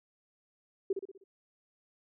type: tone with echo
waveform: sine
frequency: 388.4 Hz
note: G4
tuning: 16 cents flat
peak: -26 dBFS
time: 0.9-0.93 s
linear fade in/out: 5 ms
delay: 62 ms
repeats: 5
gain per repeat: -6 dB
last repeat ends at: 1.24 s
effects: none